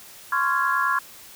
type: chord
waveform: sine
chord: Db major seventh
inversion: third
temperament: just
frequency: 1039.4 / 1108.7 / 1385.9 / 1663.1 Hz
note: C6 / Db6 / F6 / Ab6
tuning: -12 / 0 / -14 / +2 cents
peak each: -25 dBFS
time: 0.32-0.99 s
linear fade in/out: 5 ms
effects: white hiss -45 dBFS RMS until 1.35 s